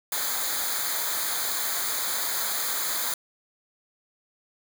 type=noise with comb filter; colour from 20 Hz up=white; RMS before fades=-28 dBFS; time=0.12-3.14 s; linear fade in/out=2 ms; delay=0.36 ms; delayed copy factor=-0.85; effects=none